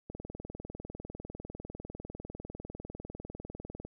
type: click train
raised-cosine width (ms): 2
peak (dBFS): -28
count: 76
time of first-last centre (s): 0.1-3.85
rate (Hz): 20
effects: none